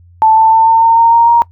sine tone with pitch steps, 880 / 888.2 / 896.4 / 904.7 / 913.1 / 921.6 / 930.2 / 938.8 Hz, A5 / A5 / A5 / A5 / A#5 / A#5 / A#5 / A#5, 0 / +16 / +32 / +48 / -36 / -20 / -4 / +12 cents, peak -4 dBFS, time 0.22-1.42 s, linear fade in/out 0 ms, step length 150 ms, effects noise-tail reverb RT60 0.1 s tail -22 dB re dry + added 87 Hz sine -39 dBFS peak until 1.51 s

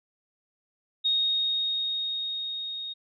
sine tone with level ramp, 3729 Hz, A#7, in tune, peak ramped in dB -21 to -33 dBFS, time 1.04-2.94 s, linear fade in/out 20 ms, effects none

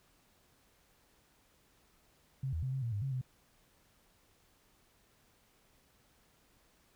sine tone with pitch steps, 133.3 / 80.6 / 130.5 / 133.6 / 116.9 / 101.9 / 135.7 / 128.2 Hz, C3 / E2 / C3 / C3 / A#2 / G#2 / C#3 / C3, +33 / -38 / -4 / +36 / +5 / -32 / -36 / -35 cents, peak -33 dBFS, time 2.43-3.214 s, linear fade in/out 5 ms, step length 98 ms, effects pink hiss -69 dBFS RMS until 6.95 s

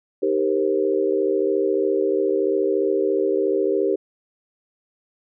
sine chord, C minor seventh, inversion first, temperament equal with one note detuned, 311.1 / 392 / 466.2 / 529.3 Hz, Eb4 / G4 / Bb4 / C5, 0 / 0 / 0 / +20 cents, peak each -26 / -20 / -24 / -26 dBFS, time 0.22-3.96 s, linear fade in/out 10 ms, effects none

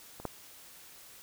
clicks, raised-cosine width 1 ms, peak -30 / -19 dBFS, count 2, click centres 0.2 / 0.253 s, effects white hiss -53 dBFS RMS until 1.22 s

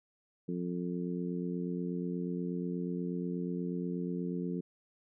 harmonic tone, 88.3 Hz, F2, 20 cents sharp, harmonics 2 / 3 / 4 / 5, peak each -35 / -39 / -41 / -43 dBFS, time 0.48-4.61 s, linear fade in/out 10 ms, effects none

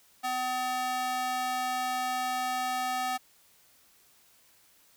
square tone with high-pass filter, 253.2 Hz, B3, 43 cents sharp, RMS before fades -31 dBFS, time 0.23-3.18 s, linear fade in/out 20 ms, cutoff 790 Hz, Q 1.7, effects white hiss -62 dBFS RMS until 4.96 s

